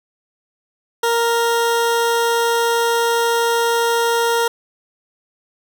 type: tone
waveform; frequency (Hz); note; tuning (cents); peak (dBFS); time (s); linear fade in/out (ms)
20% pulse; 466.2; A#4; 0; -10; 1.03-4.48; 5
effects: none